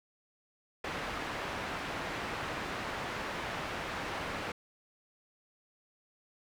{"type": "low-pass noise", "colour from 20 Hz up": "white", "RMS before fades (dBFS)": -38, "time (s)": [0.84, 4.52], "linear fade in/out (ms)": 5, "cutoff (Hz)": 1800, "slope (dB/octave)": 12, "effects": []}